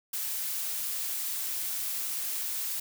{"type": "noise", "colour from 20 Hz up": "blue", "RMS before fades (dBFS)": -33, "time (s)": [0.13, 2.8], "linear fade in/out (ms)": 5, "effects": []}